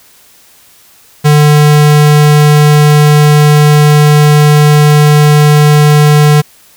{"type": "tone", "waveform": "square", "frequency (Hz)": 149, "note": "D3", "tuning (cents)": 25, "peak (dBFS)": -3, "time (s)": [1.24, 6.42], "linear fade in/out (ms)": 20, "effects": ["white hiss -42 dBFS RMS until 6.76 s"]}